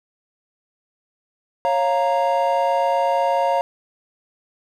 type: chord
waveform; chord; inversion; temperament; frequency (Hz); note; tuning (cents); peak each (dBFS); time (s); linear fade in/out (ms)
triangle; Bb minor; first; equal with one note detuned; 549.9 / 698.5 / 932.3; Db5 / F5 / Bb5; -14 / 0 / 0; -19; 1.65-3.61; 0
effects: none